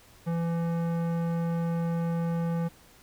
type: tone with tanh clipping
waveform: sine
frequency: 168 Hz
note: E3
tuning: 33 cents sharp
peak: -28 dBFS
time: 0.26-2.69 s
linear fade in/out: 20 ms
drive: 16 dB
effects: pink hiss -56 dBFS RMS until 3.02 s